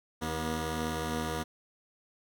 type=tone pair together; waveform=10% pulse; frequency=78.99 / 240 Hz; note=D#2 / B3; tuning=+27 / -49 cents; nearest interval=octave + perfect fifth; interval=1924 cents; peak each=-26 dBFS; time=0.21-1.44 s; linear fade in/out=20 ms; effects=none